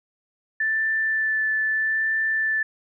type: tone with vibrato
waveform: sine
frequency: 1760 Hz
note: A6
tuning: in tune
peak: -20 dBFS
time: 0.6-2.63 s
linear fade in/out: 5 ms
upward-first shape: sine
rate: 0.79 Hz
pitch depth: 11 cents each way
effects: none